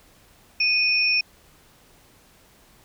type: tone pair together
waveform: sine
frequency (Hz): 2492 / 5416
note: D#7 / E8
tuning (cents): +2 / +46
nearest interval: octave + minor second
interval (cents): 1344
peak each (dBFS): -19 / -23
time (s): 0.6-1.21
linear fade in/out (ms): 5
effects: pink hiss -55 dBFS RMS until 2.84 s